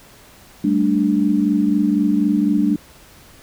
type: chord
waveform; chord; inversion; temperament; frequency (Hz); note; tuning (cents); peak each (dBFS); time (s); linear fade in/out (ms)
sine; G suspended second; none; equal; 196 / 220 / 293.7; G3 / A3 / D4; 0 / 0 / 0; -19 / -19 / -17; 0.64-2.76; 5
effects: pink hiss -46 dBFS RMS until 3.42 s